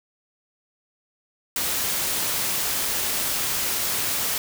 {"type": "noise", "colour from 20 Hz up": "white", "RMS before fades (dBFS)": -25, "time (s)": [1.56, 4.38], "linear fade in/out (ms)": 2, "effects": []}